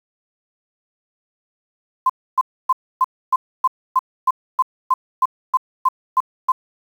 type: tone bursts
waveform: sine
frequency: 1036 Hz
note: C6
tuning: 17 cents flat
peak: -11 dBFS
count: 15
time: 2.06-6.52 s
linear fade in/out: 5 ms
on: 36 ms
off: 280 ms
effects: 7-bit